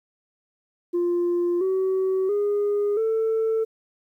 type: tone with pitch steps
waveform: sine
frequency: 349.2 / 378.6 / 410.5 / 445.1 Hz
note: F4 / F#4 / G#4 / A4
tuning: 0 / +40 / -20 / +20 cents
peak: -18 dBFS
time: 0.93-3.65 s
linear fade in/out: 20 ms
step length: 680 ms
effects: tanh soft clip ceiling -18 dBFS + 10-bit